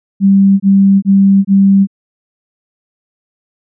sine tone bursts, 196 Hz, G3, in tune, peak -4 dBFS, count 4, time 0.2-1.872 s, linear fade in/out 50 ms, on 400 ms, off 24 ms, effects none

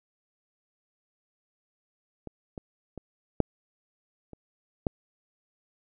clicks, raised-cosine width 2 ms, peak -25 / -24 / -25 / -7 / -30 / -12 dBFS, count 6, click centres 2.273 / 2.578 / 2.977 / 3.403 / 4.333 / 4.868 s, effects none

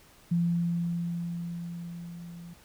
sine tone with level ramp, 171.3 Hz, F3, 33 cents flat, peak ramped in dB -22 to -42 dBFS, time 0.31-2.54 s, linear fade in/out 10 ms, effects pink hiss -57 dBFS RMS until 2.64 s

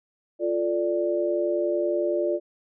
sine chord, D minor, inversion first, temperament equal, 349.2 / 440 / 587.3 Hz, F4 / A4 / D5, 0 / 0 / 0 cents, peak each -25 / -31 / -25 dBFS, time 0.39-2.4 s, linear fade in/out 50 ms, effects none

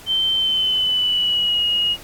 sine tone with pitch glide, 3104 to 2879 Hz, G7 to F#7, -18 to -48 cents, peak -16 dBFS, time 0.06-1.97 s, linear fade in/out 50 ms, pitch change -130 cents, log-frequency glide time 0.34-1.64 s, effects pink hiss -41 dBFS RMS until 2.03 s + AAC 64 kbps

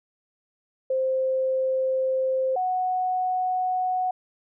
sine tone pair in turn, 523.3 / 738.1 Hz, C5 / F#5, 0 / -4 cents, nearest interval tritone, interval 596 cents, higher second, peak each -21 / -22 dBFS, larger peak first, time 0.9-2.56 / 2.56-4.11 s, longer first, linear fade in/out 5 ms, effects none

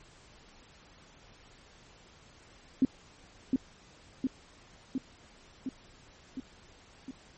sine tone with echo, 261.6 Hz, C4, in tune, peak -19 dBFS, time 2.82-2.85 s, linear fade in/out 2 ms, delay 710 ms, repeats 6, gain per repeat -3 dB, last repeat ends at 7.11 s, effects pink hiss -57 dBFS RMS until 7.37 s + MP3 32 kbps

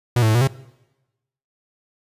45% pulse tone with pitch steps, 121.4 / 110.3 / 108.9 / 120.5 / 134.3 Hz, B2 / A2 / A2 / B2 / C3, -29 / +5 / -17 / -42 / +46 cents, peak -14 dBFS, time 0.16-0.475 s, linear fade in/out 5 ms, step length 63 ms, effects noise-tail reverb RT60 1.0 s tail -21 dB re dry + resampled to 32000 Hz

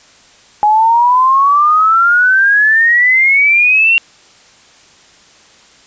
sine exponential sweep, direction up, 832 to 2765 Hz, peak -6 dBFS, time 0.63-3.98 s, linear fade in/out 0 ms, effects white hiss -44 dBFS RMS until 5.86 s + resampled to 16000 Hz

